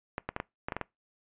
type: clicks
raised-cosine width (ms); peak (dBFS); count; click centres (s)
0.5; -17; 8; 0.181 / 0.29 / 0.364 / 0.401 / 0.685 / 0.722 / 0.766 / 0.813
effects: noise-tail reverb RT60 0.2 s tail -23 dB re dry + resampled to 8000 Hz